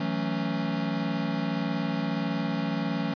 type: chord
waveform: square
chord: F# minor seventh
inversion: third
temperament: equal with one note detuned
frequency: 163.39 / 185 / 220 / 277.2 Hz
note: E3 / F#3 / A3 / C#4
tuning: -15 / 0 / 0 / 0 cents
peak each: -33 dBFS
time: 0-3.14 s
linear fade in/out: 5 ms
effects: resampled to 11025 Hz